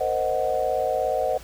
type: chord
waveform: sine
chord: C half-diminished seventh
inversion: third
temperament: equal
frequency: 466.2 / 523.3 / 622.3 / 740 Hz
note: Bb4 / C5 / Eb5 / Gb5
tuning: 0 / 0 / 0 / 0 cents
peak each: -30 / -26 / -26 / -26 dBFS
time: 0-1.38 s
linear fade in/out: 10 ms
effects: added 60 Hz sine -45 dBFS peak until 1.43 s + pink hiss -46 dBFS RMS until 1.43 s